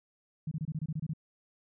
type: tone bursts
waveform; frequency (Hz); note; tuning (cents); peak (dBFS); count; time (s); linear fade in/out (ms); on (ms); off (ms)
sine; 155.56; D#3; 0; -31; 10; 0.47-1.135; 5; 44; 25
effects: none